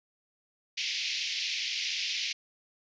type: band-pass noise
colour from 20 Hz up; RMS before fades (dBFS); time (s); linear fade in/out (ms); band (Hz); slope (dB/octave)
pink; -33; 0.77-2.33; 10; 2200 to 5800; 48
effects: resampled to 16000 Hz